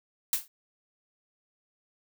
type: noise with exponential decay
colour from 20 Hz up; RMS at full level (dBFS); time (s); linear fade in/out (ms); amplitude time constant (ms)
blue; -22; 0.33-0.48; 1; 31
effects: none